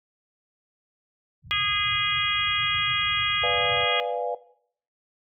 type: low-pass noise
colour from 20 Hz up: white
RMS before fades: -40 dBFS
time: 1.42-3.88 s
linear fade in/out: 50 ms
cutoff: 140 Hz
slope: 48 dB/octave
type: harmonic tone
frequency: 411.4 Hz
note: G#4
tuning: 16 cents flat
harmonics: 3 / 4 / 5 / 6 / 7 / 8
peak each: -30 / -34 / -28 / -28 / -30 / -26 dBFS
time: 1.51-4 s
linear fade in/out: 0 ms
type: chord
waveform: sine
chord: B diminished seventh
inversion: none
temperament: equal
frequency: 493.9 / 587.3 / 698.5 / 830.6 Hz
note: B4 / D5 / F5 / Ab5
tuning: 0 / 0 / 0 / 0 cents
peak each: -28 / -31 / -30 / -33 dBFS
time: 3.43-4.35 s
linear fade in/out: 5 ms
effects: noise-tail reverb RT60 0.6 s tail -17 dB re dry + high-pass 80 Hz 12 dB/octave